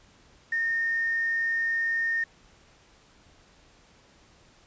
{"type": "tone with quantisation", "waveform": "sine", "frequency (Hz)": 1831, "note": "A#6", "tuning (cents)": -32, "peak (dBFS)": -24, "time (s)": [0.52, 2.24], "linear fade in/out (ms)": 5, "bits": 8, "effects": ["pink hiss -58 dBFS RMS until 4.66 s", "resampled to 16000 Hz"]}